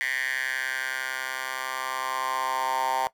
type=tone with high-pass filter sweep; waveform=10% pulse; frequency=130.81 Hz; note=C3; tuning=in tune; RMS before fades=-29 dBFS; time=0.01-3.07 s; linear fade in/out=0 ms; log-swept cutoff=1900 to 860 Hz; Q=6.2; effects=noise-tail reverb RT60 0.1 s tail -18 dB re dry